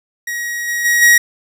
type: tone with level steps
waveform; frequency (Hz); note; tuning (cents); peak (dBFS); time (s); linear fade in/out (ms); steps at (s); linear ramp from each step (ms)
45% pulse; 1899; A#6; +32; -20 / -17 / -11 / -6; 0.27-1.18; 5; 0.67 / 0.84 / 1.01; 20
effects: none